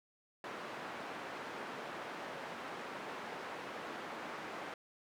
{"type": "band-pass noise", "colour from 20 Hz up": "white", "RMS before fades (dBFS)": -45, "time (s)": [0.44, 4.74], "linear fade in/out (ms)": 2, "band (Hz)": [220, 1400], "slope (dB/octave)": 12, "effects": []}